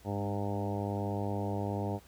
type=harmonic tone with a mistuned harmonic; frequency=101.1 Hz; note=G#2; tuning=46 cents flat; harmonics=1 / 2 / 3 / 4 / 5 / 6 / 7 / 8 / 9; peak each=-35 / -38 / -40 / -41 / -42 / -43 / -43 / -44 / -45 dBFS; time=0.04-2 s; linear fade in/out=50 ms; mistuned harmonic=2; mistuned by=+21 cents; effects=added 60 Hz sine -60 dBFS peak until 2.07 s + pink hiss -60 dBFS RMS until 2.07 s